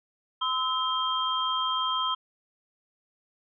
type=tone cluster; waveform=sine; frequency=1025 / 1299 / 3191 Hz; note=C6 / E6 / G7; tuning=-36 / -26 / +30 cents; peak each=-29 / -30 / -29 dBFS; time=0.41-2.15 s; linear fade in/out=10 ms; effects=none